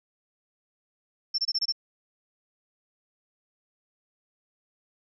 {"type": "tone bursts", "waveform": "sine", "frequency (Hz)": 5380, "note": "E8", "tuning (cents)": 34, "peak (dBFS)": -23, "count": 6, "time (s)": [1.34, 1.724], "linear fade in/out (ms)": 10, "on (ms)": 44, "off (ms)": 24, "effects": []}